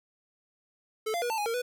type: tone with pitch steps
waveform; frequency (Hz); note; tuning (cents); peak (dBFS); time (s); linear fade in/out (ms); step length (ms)
square; 436.1 / 691 / 482.5 / 891 / 829 / 459.6 / 493.5; A4 / F5 / B4 / A5 / G#5 / A#4 / B4; -15 / -19 / -40 / +22 / -3 / -25 / -1; -29; 1.06-1.62; 10; 80
effects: none